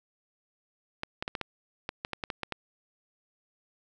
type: clicks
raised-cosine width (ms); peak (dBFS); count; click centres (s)
0.3; -16; 12; 1.034 / 1.225 / 1.279 / 1.352 / 1.413 / 1.891 / 2.049 / 2.133 / 2.238 / 2.302 / 2.433 / 2.523
effects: none